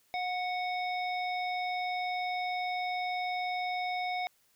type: harmonic tone with a mistuned harmonic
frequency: 740 Hz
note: F#5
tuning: in tune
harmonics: 1 / 3 / 5 / 7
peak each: -32 / -37 / -44 / -48 dBFS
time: 0.14-4.27 s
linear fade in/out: 0 ms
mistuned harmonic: 1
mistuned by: -32 cents
effects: white hiss -69 dBFS RMS until 4.55 s